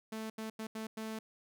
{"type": "tone bursts at uneven times", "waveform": "sawtooth", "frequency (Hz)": 220, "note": "A3", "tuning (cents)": 0, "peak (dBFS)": -35, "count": 5, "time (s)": [[0.12, 0.3], [0.38, 0.5], [0.59, 0.67], [0.75, 0.87], [0.97, 1.19]], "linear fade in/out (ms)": 5, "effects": []}